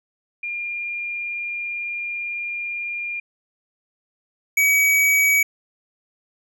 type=tone pair in turn; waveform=sine / square; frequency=2406 / 2271 Hz; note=D7 / C#7; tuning=+41 / +41 cents; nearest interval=minor second; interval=100 cents; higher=first; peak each=-25 / -15 dBFS; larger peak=second; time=0.43-3.2 / 4.57-5.43 s; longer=first; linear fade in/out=5 ms; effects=none